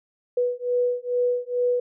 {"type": "beating tone pair", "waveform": "sine", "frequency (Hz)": [489.9, 492.2], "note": ["B4", "B4"], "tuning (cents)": [-14, -6], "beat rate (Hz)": 2.3, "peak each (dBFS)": -24, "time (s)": [0.37, 1.8], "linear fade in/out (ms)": 5, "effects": []}